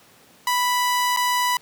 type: tone with dropouts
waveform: sawtooth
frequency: 987.8 Hz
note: B5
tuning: in tune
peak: -15 dBFS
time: 0.47-1.57 s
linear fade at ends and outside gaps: 2 ms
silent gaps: 1.164-1.171 s
effects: pink hiss -52 dBFS RMS until 1.61 s + high-pass 150 Hz 12 dB/octave